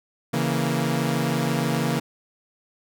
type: chord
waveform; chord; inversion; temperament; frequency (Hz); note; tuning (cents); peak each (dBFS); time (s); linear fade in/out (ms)
sawtooth; A# diminished; first; equal; 138.59 / 164.81 / 233.1; C#3 / E3 / A#3; 0 / 0 / 0; -22; 0.33-2; 10
effects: none